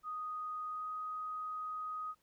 sine tone with pitch glide, 1244 to 1251.9 Hz, D#6 to D#6, -1 to +10 cents, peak -38 dBFS, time 0.03-2.15 s, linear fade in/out 50 ms, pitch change +11 cents, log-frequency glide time 0.69-0.87 s, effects pink hiss -75 dBFS RMS until 2.22 s

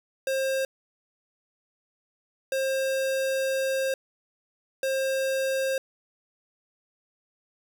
square tone bursts at uneven times, 533 Hz, C5, 32 cents sharp, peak -25 dBFS, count 3, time 0.27-0.65 / 2.52-3.94 / 4.83-5.78 s, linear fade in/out 2 ms, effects none

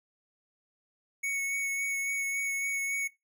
square tone with vibrato, 2217 Hz, C#7, in tune, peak -30 dBFS, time 1.23-3.08 s, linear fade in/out 10 ms, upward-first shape sine, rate 3.6 Hz, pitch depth 13 cents each way, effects noise-tail reverb RT60 0.2 s tail -19 dB re dry

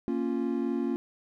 triangle chord, Bb minor, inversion none, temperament equal, 233.1 / 277.2 / 349.2 Hz, Bb3 / Db4 / F4, 0 / 0 / 0 cents, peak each -29 / -29 / -30 dBFS, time 0.08-0.96 s, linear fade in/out 0 ms, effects none

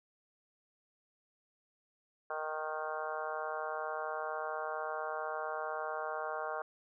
harmonic tone with a mistuned harmonic, 155.56 Hz, D#3, in tune, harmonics 3 / 4 / 5 / 6 / 7 / 8 / 9 / 10, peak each -44 / -41 / -42 / -47 / -43 / -47 / -44 / -49 dBFS, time 2.3-6.62 s, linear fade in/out 2 ms, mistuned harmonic 8, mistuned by -16 cents, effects none

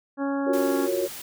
harmonic tone, 277.7 Hz, C#4, 3 cents sharp, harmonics 1 / 2 / 3 / 4 / 5 / 6, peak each -25 / -31 / -35 / -37 / -39 / -41 dBFS, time 0.17-0.89 s, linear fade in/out 50 ms
sine chord, Gb major seventh, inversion third, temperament equal, 349.2 / 370 / 466.2 / 554.4 Hz, F4 / Gb4 / Bb4 / Db5, 0 / 0 / 0 / 0 cents, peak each -29 / -27 / -32 / -27 dBFS, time 0.46-1.08 s, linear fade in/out 20 ms
white noise, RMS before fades -38 dBFS, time 0.53-1.22 s, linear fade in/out 5 ms
effects none

